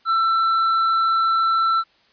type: tone with tanh clipping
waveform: triangle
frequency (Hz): 1337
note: E6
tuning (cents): +24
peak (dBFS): -17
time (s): 0.05-1.84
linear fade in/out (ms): 50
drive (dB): 10
effects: white hiss -58 dBFS RMS until 2.12 s + resampled to 11025 Hz